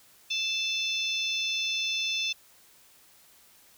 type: harmonic tone with a mistuned harmonic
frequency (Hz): 880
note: A5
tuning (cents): 0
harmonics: 3 / 4 / 5 / 6 / 7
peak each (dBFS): -31 / -30 / -43 / -37 / -39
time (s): 0.3-2.33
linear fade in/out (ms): 10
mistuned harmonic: 5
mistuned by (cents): -74
effects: white hiss -58 dBFS RMS until 3.77 s